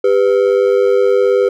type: ring-modulated tone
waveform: triangle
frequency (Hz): 447.4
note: A4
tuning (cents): +29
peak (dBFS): -4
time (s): 0.04-1.49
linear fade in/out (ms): 5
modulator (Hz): 49.5
effects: none